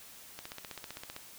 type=click train; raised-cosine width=0.2 ms; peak=-24 dBFS; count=13; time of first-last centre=0.39-1.164 s; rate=15.5 Hz; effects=white hiss -52 dBFS RMS until 1.38 s